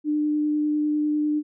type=tone with vibrato; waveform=sine; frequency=300 Hz; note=D4; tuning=37 cents sharp; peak=-20 dBFS; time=0.04-1.43 s; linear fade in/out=50 ms; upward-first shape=triangle; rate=10 Hz; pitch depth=10 cents each way; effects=none